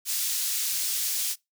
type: high-pass noise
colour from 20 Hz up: pink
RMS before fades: -28 dBFS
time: 0.05-1.36 s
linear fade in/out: 50 ms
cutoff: 5000 Hz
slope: 12 dB/octave
effects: noise-tail reverb RT60 0.2 s tail -24 dB re dry